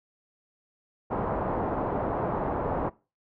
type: low-pass noise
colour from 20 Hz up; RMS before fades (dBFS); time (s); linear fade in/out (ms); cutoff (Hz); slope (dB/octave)
white; -29; 1.1-2.9; 20; 960; 24
effects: noise-tail reverb RT60 0.3 s tail -21 dB re dry